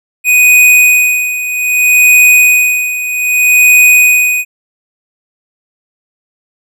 square tone with tremolo, 2489 Hz, D#7, in tune, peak -3 dBFS, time 0.24-4.45 s, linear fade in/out 50 ms, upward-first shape sine, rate 0.63 Hz, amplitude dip 75%, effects none

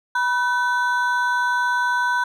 triangle ring-modulated tone, 1245 Hz, D#6, 1 cent sharp, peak -13 dBFS, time 0.15-2.24 s, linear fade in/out 5 ms, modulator 269 Hz, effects none

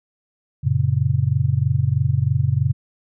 sine chord, F# major, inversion none, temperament just, 92.5 / 115.62 / 138.75 Hz, F#2 / A#2 / C#3, 0 / -14 / +2 cents, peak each -22 / -20 / -19 dBFS, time 0.63-2.73 s, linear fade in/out 20 ms, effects none

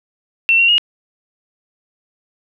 sine tone with pitch steps, 2702 / 2745 / 2868 Hz, E7 / F7 / F7, +42 / -31 / +45 cents, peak -9 dBFS, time 0.49-0.781 s, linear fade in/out 0 ms, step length 97 ms, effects none

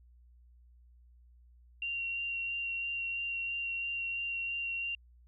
sine tone with vibrato, 2758 Hz, F7, 22 cents flat, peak -33 dBFS, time 1.82-4.95 s, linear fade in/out 2 ms, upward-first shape sine, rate 3 Hz, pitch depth 12 cents each way, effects added 60 Hz sine -57 dBFS peak until 5.27 s

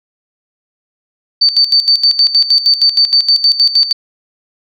sine tone with tremolo, 4569 Hz, D8, 48 cents flat, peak -5 dBFS, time 1.41-3.93 s, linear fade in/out 10 ms, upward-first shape square, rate 6.4 Hz, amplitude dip 75%, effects none

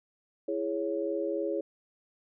sine chord, C# minor, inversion first, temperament just, 332.6 / 415.8 / 554.4 Hz, E4 / G#4 / C#5, +16 / +2 / 0 cents, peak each -33 dBFS, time 0.48-1.61 s, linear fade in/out 5 ms, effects none

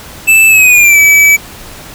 square tone with pitch glide, 2637 to 2296 Hz, E7 to D7, 0 to -40 cents, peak -3 dBFS, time 0.27-1.37 s, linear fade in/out 20 ms, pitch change -240 cents, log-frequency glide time 0.48-0.99 s, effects pink hiss -30 dBFS RMS until 1.94 s

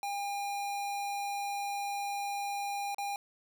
square tone with dropouts, 806 Hz, G5, 48 cents sharp, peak -34 dBFS, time 0.03-3.16 s, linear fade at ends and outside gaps 1 ms, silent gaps 2.946-2.983 s, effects none

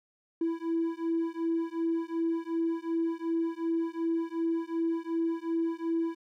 triangle beating tone pair, 329.6 / 332.3 Hz, E4 / E4, 0 / +14 cents, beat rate 2.7 Hz, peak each -28 dBFS, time 0.41-6.15 s, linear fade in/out 5 ms, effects tanh soft clip ceiling -22 dBFS

